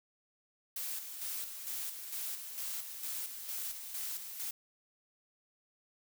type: noise with tremolo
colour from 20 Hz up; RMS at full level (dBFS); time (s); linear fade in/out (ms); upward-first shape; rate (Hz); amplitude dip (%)
blue; -39; 0.76-4.51; 5; square; 2.2; 50
effects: none